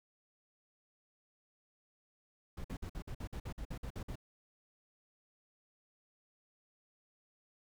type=noise bursts; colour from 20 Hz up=brown; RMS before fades=-42 dBFS; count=13; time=2.57-4.156 s; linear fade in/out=5 ms; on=74 ms; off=52 ms; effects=none